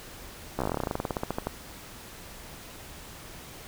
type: slowing click train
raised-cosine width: 1 ms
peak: -14 dBFS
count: 23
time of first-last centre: 0.59-1.47 s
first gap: 14 ms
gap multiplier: 1.09
effects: pink hiss -45 dBFS RMS until 3.67 s